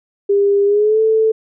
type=tone with pitch glide; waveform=sine; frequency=401.8 to 440.7 Hz; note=G4 to A4; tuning=+43 to +3 cents; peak=-10 dBFS; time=0.29-1.32 s; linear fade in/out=10 ms; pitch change=+160 cents; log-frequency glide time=0.65-1 s; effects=none